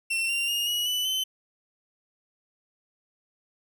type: tone with pitch steps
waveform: 40% pulse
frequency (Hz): 2706 / 2772 / 2841 / 2910 / 2982 / 3055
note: E7 / F7 / F7 / F#7 / F#7 / G7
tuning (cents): +45 / -14 / +29 / -29 / +13 / -45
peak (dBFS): -24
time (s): 0.1-1.24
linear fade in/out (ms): 10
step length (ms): 190
effects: none